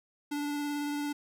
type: tone with vibrato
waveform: square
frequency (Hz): 291.2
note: D4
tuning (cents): -15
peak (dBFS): -32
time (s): 0.31-1.13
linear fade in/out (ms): 10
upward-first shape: sine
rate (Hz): 18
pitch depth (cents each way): 13
effects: none